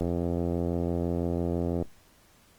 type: click train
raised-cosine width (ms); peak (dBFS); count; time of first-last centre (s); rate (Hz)
2; -16; 157; 0.01-1.824; 86
effects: pink hiss -60 dBFS RMS until 2.58 s + Opus 32 kbps